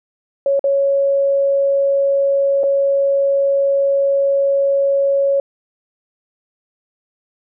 sine tone with dropouts, 554.4 Hz, C#5, in tune, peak -12 dBFS, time 0.46-5.4 s, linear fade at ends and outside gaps 2 ms, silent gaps 0.594-0.641 / 2.634-2.638 s, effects none

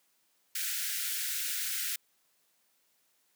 white high-pass noise, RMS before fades -34 dBFS, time 0.55-1.96 s, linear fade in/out 5 ms, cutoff 1400 Hz, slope 96 dB/octave, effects white hiss -72 dBFS RMS until 3.35 s + high-pass 150 Hz 12 dB/octave

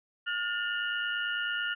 sine tone cluster, 1427 / 1788 / 2818 / 2927 Hz, F6 / A6 / F7 / F#7, +37 / +27 / +15 / -19 cents, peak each -31 / -38 / -38 / -38 dBFS, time 0.26-1.75 s, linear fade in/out 20 ms, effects none

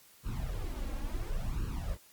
brown noise with flanger, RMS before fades -35 dBFS, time 0.23-1.98 s, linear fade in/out 50 ms, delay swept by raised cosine 0.71 to 3.71 ms, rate 0.71 Hz, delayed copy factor +0.85, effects white hiss -60 dBFS RMS until 2.12 s + Opus 48 kbps

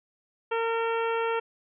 harmonic tone with a mistuned harmonic, 457.4 Hz, A#4, 33 cents flat, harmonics 1 / 2 / 3 / 4 / 5 / 6 / 7, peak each -27 / -31 / -33 / -40 / -41 / -39 / -45 dBFS, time 0.51-1.4 s, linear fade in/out 10 ms, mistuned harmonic 6, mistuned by -20 cents, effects none

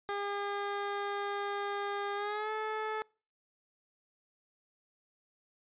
15% pulse tone with pitch glide, 404.6 to 433.6 Hz, G#4 to A4, -45 to -25 cents, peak -27 dBFS, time 0.09-3.02 s, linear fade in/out 0 ms, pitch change +120 cents, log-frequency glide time 2.15-2.51 s, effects noise-tail reverb RT60 0.4 s tail -26 dB re dry + resampled to 8000 Hz

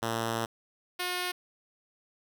5% pulse tone pair in turn, 114.2 / 359.7 Hz, A#2 / F#4, -35 / -49 cents, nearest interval octave + minor sixth, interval 1986 cents, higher second, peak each -18 / -19 dBFS, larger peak first, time 0.02-0.46 / 0.99-1.32 s, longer first, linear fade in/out 10 ms, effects none

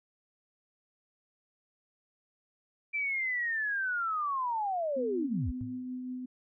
sine linear sweep, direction down, 2349 to 46.58 Hz, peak -29 dBFS, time 2.93-5.52 s, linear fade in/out 20 ms
sine tone with tremolo, 252.9 Hz, B3, 41 cents sharp, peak -34 dBFS, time 4.96-6.26 s, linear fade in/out 10 ms, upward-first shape triangle, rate 5.4 Hz, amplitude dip 30%
sine tone with exponential decay, 111 Hz, A2, 16 cents sharp, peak -33 dBFS, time 5.61-5.89 s, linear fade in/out 0 ms, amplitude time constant 59 ms
effects none

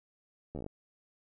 slowing click train, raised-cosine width 2 ms, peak -27 dBFS, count 8, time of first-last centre 0.55-0.664 s, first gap 12 ms, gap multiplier 1.1, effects none

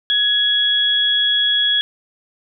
sine tone pair together, 1675 / 3342 Hz, G#6 / G#7, +14 / +10 cents, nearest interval octave, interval 1196 cents, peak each -22 / -14 dBFS, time 0.1-1.81 s, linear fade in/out 0 ms, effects none

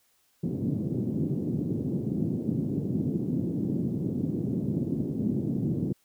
pink band-pass noise, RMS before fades -29 dBFS, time 0.43-5.93 s, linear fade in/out 10 ms, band 130 to 320 Hz, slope 24 dB/octave, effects white hiss -68 dBFS RMS until 6.04 s

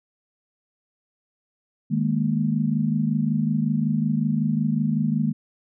sine chord, D# suspended fourth, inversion none, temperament equal with one note detuned, 154.94 / 207.7 / 233.1 Hz, D#3 / G#3 / A#3, -7 / 0 / 0 cents, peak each -24 dBFS, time 1.9-5.33 s, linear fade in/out 20 ms, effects none

